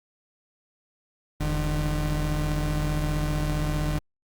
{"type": "tone pair together", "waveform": "35% pulse", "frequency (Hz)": [41.49, 150.7], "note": ["E1", "D3"], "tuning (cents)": [12, 45], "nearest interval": "octave + minor seventh", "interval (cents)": 2233, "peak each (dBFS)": -25, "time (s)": [1.4, 3.99], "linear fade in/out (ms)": 10, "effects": ["Opus 48 kbps"]}